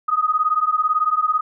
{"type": "beating tone pair", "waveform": "sine", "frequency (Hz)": [1240, 1258], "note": ["D#6", "D#6"], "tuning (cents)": [-6, 19], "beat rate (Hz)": 18, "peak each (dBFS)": -19, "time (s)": [0.08, 1.41], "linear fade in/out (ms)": 10, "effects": []}